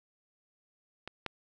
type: clicks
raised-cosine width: 0.3 ms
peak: -24 / -18 dBFS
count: 2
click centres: 1.076 / 1.263 s
effects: none